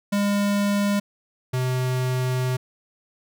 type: tone pair in turn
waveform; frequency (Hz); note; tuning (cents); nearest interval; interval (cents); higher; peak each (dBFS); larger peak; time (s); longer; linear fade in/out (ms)
square; 202.8 / 127.76; G#3 / C3; -41 / -41; minor sixth; 800; first; -20 / -22; first; 0.12-1 / 1.53-2.57; second; 10
effects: none